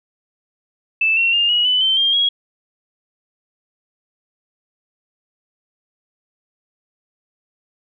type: tone with pitch steps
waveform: sine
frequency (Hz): 2637 / 2724 / 2813 / 2906 / 3001 / 3100 / 3202 / 3307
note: E7 / F7 / F7 / F#7 / F#7 / G7 / G7 / G#7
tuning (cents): 0 / -44 / +12 / -32 / +24 / -20 / +36 / -8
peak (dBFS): -13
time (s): 1.01-2.29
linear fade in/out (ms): 5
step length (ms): 160
effects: none